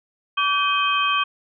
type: tone cluster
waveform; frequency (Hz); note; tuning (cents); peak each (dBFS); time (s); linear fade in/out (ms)
sine; 1149 / 1550 / 2525 / 3147; D6 / G6 / D#7 / G7; -38 / -20 / +25 / +6; -20 / -28 / -24 / -25; 0.37-1.24; 10
effects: none